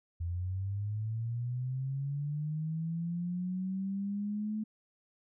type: linear sweep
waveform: sine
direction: up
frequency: 83.7 to 217.1 Hz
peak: -32 dBFS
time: 0.2-4.64 s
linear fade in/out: 10 ms
effects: none